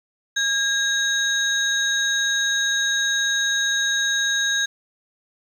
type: tone cluster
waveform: sine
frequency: 1631 / 3805 / 6450 Hz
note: G#6 / A#7 / G8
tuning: -32 / +35 / +48 cents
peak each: -21 / -22 / -26 dBFS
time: 0.36-4.66 s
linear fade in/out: 10 ms
effects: tanh soft clip ceiling -11 dBFS + 8-bit